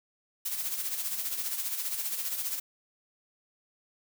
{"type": "noise with tremolo", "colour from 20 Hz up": "blue", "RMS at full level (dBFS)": -31, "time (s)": [0.45, 2.6], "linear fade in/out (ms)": 10, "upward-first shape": "sine", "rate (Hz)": 15, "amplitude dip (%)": 55, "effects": []}